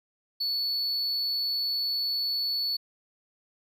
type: tone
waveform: triangle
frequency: 4435 Hz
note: C#8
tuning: in tune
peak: -25 dBFS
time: 0.4-2.77 s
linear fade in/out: 10 ms
effects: none